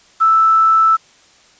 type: tone with quantisation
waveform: sine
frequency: 1318.5 Hz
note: E6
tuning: in tune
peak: -8 dBFS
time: 0.2-0.97 s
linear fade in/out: 20 ms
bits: 6
effects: white hiss -49 dBFS RMS until 1.59 s + resampled to 16000 Hz